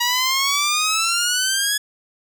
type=exponential sweep; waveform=10% pulse; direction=up; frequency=955 to 1696 Hz; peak=-9 dBFS; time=0-1.78 s; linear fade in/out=10 ms; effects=none